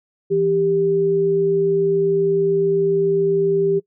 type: tone pair together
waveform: sine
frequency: 165.99 / 394.8 Hz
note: E3 / G4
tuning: +12 / +12 cents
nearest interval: octave + minor third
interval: 1500 cents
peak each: -25 / -15 dBFS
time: 0.3-3.8 s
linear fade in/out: 20 ms
effects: noise-tail reverb RT60 0.1 s tail -20 dB re dry